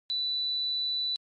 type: tone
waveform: sine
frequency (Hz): 3973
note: B7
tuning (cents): +10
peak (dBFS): -27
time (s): 0.1-1.16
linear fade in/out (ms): 0
effects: MP3 48 kbps